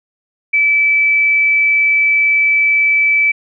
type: tone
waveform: sine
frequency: 2309 Hz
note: D7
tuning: 30 cents flat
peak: -9 dBFS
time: 0.53-3.32 s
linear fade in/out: 10 ms
effects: none